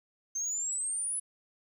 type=exponential sweep; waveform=sine; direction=up; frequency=6272 to 10230 Hz; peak=-29 dBFS; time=0.35-1.2 s; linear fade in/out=10 ms; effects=tanh soft clip ceiling -28 dBFS + 11-bit